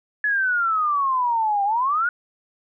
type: exponential two-way sweep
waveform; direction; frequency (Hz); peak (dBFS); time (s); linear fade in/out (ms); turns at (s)
sine; down then up; 1716 to 786 to 1481; -18; 0.24-2.09; 2; 1.64
effects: none